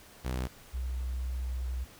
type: tone pair in turn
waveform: sawtooth / sine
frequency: 63.3 / 63.01 Hz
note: B1 / B1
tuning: +43 / +35 cents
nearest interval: unison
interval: 8 cents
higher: first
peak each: -27 / -31 dBFS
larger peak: first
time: 0.24-0.48 / 0.73-1.85 s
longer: second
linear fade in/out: 20 ms
effects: pink hiss -54 dBFS RMS until 1.99 s